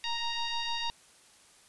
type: tone with frequency modulation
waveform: sine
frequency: 1864.7 Hz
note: A#6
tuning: in tune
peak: -30 dBFS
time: 0.04-0.9 s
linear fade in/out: 0 ms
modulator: 934 Hz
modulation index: 2.9
effects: white hiss -59 dBFS RMS until 1.68 s + resampled to 24000 Hz